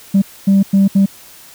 sine tone bursts at uneven times, 196 Hz, G3, in tune, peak -5 dBFS, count 4, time 0.14-0.22 / 0.47-0.63 / 0.73-0.88 / 0.95-1.06 s, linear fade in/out 10 ms, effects tanh soft clip ceiling -5 dBFS + white hiss -40 dBFS RMS until 1.54 s

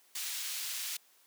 pink high-pass noise, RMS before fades -38 dBFS, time 0.15-0.97 s, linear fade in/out 5 ms, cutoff 3000 Hz, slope 12 dB/octave, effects white hiss -65 dBFS RMS until 1.26 s + high-pass 300 Hz 12 dB/octave

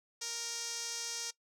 sawtooth tone with band-pass filter, 466.2 Hz, A#4, in tune, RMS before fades -40 dBFS, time 0.21-1.31 s, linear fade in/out 10 ms, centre 5900 Hz, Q 2.7, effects noise-tail reverb RT60 0.1 s tail -19 dB re dry

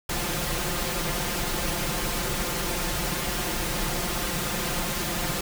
pink noise with comb filter, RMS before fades -28 dBFS, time 0.09-5.41 s, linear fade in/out 5 ms, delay 5.7 ms, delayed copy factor +0.7, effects none

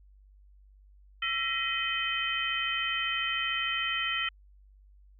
sine tone cluster, 1341 / 1888 / 2021 / 2525 / 3083 Hz, E6 / A#6 / B6 / D#7 / G7, +29 / +22 / +39 / +25 / -29 cents, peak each -35 / -35 / -39 / -34 / -32 dBFS, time 1.22-4.29 s, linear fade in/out 5 ms, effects added 49 Hz sine -54 dBFS peak until 5.19 s

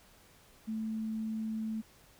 sine tone, 220 Hz, A3, in tune, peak -33 dBFS, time 0.67-1.82 s, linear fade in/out 20 ms, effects pink hiss -61 dBFS RMS until 2.19 s

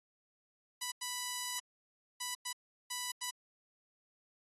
5% pulse tone bursts at uneven times, 987.8 Hz, B5, in tune, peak -25 dBFS, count 6, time 0.81-0.92 / 1.01-1.6 / 2.2-2.35 / 2.45-2.53 / 2.9-3.12 / 3.21-3.31 s, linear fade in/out 10 ms, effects AAC 32 kbps

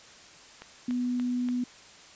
click train, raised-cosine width 0.3 ms, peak -26 dBFS, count 4, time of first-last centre 0.62-1.487 s, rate 3.46 Hz
sine tone, 246.9 Hz, B3, in tune, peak -26 dBFS, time 0.88-1.64 s, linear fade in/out 5 ms
effects white hiss -51 dBFS RMS until 2.15 s + resampled to 16000 Hz

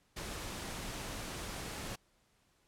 pink noise, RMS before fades -42 dBFS, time 0.16-1.96 s, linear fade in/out 10 ms, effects pink hiss -72 dBFS RMS until 2.67 s + low-pass 11000 Hz 12 dB/octave

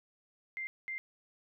sine tone bursts at uneven times, 2093 Hz, C7, in tune, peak -36 dBFS, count 2, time 0.57-0.67 / 0.88-0.98 s, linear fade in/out 0 ms, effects none

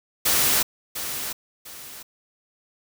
white noise with echo, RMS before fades -20 dBFS, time 0.25-0.63 s, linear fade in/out 10 ms, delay 700 ms, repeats 2, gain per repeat -10 dB, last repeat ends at 2.03 s, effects none

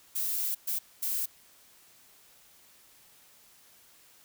violet noise bursts at uneven times, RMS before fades -31 dBFS, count 3, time 0.15-0.55 / 0.67-0.79 / 1.02-1.26 s, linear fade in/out 10 ms, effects white hiss -59 dBFS RMS until 4.24 s

